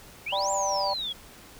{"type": "exponential two-way sweep", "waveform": "sine", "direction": "up then down", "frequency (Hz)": [2203, 7459, 3249], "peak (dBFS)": -29, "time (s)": [0.26, 1.13], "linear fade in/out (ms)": 10, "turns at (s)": 0.51}
{"type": "chord", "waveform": "sine", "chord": "G major", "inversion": "second", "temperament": "just", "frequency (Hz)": [588, 784, 980], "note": ["D5", "G5", "B5"], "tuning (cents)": [2, 0, -14], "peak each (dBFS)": -29, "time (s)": [0.32, 0.94], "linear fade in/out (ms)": 10}
{"effects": ["tanh soft clip ceiling -14 dBFS", "pink hiss -49 dBFS RMS until 1.59 s"]}